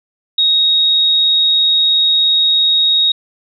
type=tone; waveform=sine; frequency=3763 Hz; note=A#7; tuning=16 cents sharp; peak=-9 dBFS; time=0.38-3.12 s; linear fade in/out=5 ms; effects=none